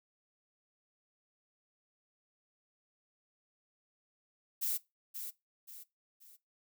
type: noise with echo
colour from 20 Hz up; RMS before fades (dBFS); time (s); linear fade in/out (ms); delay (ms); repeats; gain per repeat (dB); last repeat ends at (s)
violet; -34; 4.61-4.78; 20; 530; 3; -8; 6.37
effects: noise-tail reverb RT60 0.2 s tail -19 dB re dry